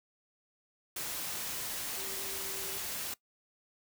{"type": "tone in noise", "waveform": "sine", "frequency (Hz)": 386.8, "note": "G4", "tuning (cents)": -23, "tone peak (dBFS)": -48, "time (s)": [1.97, 2.78], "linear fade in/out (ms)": 5, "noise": "white", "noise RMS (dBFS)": -38, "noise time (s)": [0.96, 3.14], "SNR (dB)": -13, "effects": ["noise-tail reverb RT60 0.1 s tail -20 dB re dry"]}